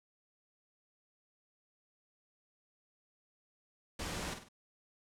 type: noise with echo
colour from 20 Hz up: pink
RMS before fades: -40 dBFS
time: 3.99-4.34 s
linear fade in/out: 5 ms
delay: 49 ms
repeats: 3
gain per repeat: -7 dB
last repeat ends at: 4.487 s
effects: low-pass 9000 Hz 12 dB/octave